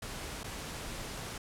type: noise with dropouts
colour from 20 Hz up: pink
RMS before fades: -41 dBFS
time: 0.02-1.38 s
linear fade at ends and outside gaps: 5 ms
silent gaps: 0.434-0.441 s
effects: low-pass 11000 Hz 12 dB/octave